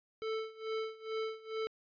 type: tone with tremolo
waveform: square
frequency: 441.1 Hz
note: A4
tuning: 4 cents sharp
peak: -34 dBFS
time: 0.22-1.67 s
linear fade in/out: 0 ms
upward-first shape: sine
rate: 2.3 Hz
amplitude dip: 90%
effects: resampled to 11025 Hz